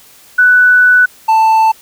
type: tone pair in turn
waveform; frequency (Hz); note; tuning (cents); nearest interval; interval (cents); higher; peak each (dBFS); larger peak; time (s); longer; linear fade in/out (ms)
sine / triangle; 1488 / 884.8; F#6 / A5; +9 / +9; major sixth; 900; first; -4; neither; 0.38-1.06 / 1.28-1.72; first; 10
effects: white hiss -42 dBFS RMS until 1.81 s